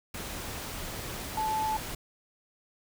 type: tone in noise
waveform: sine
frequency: 870 Hz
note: A5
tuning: 20 cents flat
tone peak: -27 dBFS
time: 1.37-1.77 s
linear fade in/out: 5 ms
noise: pink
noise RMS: -38 dBFS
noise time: 0.14-1.95 s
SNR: +8 dB
effects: none